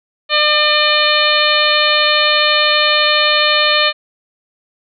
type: harmonic tone with a mistuned harmonic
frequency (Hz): 601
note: D5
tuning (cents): +40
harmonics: 1 / 2 / 3 / 4 / 5 / 6 / 7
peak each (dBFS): -18 / -18 / -18 / -18 / -18 / -18 / -18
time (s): 0.29-3.93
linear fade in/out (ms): 50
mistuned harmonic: 6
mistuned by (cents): +19
effects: none